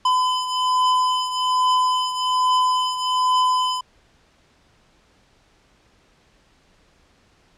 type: beating tone pair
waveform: square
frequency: 1011 / 1012.2 Hz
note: B5 / B5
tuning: +40 / +42 cents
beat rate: 1.2 Hz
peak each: -19 / -25 dBFS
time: 0.05-3.81 s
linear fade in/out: 5 ms
effects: pink hiss -58 dBFS RMS until 7.57 s + low-pass 6000 Hz 12 dB/octave